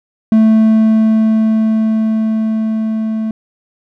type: tone with level ramp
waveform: triangle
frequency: 220 Hz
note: A3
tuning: in tune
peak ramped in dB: -3 to -13 dBFS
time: 0.32-3.31 s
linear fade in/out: 2 ms
effects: none